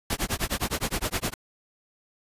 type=noise with tremolo; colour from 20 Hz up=pink; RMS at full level=-25 dBFS; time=0.1-1.34 s; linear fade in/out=2 ms; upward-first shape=sine; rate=9.7 Hz; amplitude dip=100%; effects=resampled to 32000 Hz